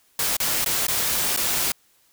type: noise with dropouts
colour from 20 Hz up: white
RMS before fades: -23 dBFS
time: 0.19-1.72 s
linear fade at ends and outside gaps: 2 ms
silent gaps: 0.368-0.401 / 0.645-0.66 / 0.868-0.882 / 1.364-1.373 s
effects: white hiss -61 dBFS RMS until 2.12 s